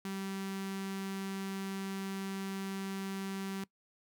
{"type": "tone with notch filter", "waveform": "sawtooth", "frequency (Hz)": 194, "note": "G3", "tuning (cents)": -18, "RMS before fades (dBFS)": -39, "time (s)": [0.05, 3.64], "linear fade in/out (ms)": 2, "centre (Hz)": 600, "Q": 1.7, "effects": ["noise-tail reverb RT60 0.1 s tail -21 dB re dry"]}